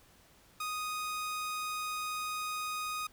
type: tone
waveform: sawtooth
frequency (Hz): 1244.5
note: D#6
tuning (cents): 0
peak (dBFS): -31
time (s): 0.6-3.07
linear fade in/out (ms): 5
effects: pink hiss -62 dBFS RMS until 3.12 s